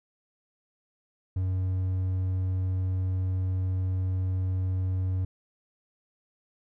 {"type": "tone", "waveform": "triangle", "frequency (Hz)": 93, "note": "F#2", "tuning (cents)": 9, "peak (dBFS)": -23, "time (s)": [1.36, 5.25], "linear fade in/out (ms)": 5, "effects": []}